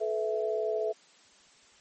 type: chord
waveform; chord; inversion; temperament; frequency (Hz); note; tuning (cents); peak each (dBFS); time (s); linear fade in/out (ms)
sine; A suspended second; none; equal with one note detuned; 432.4 / 493.9 / 659.3; A4 / B4 / E5; -30 / 0 / 0; -30 / -36 / -31; 0-0.93; 20
effects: white hiss -59 dBFS RMS until 1.8 s + MP3 32 kbps